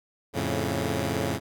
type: chord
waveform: 10% pulse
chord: F augmented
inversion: none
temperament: equal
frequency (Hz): 87.31 / 110 / 138.59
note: F2 / A2 / C#3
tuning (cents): 0 / 0 / 0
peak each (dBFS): -22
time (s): 0.33-1.4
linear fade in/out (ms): 50
effects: none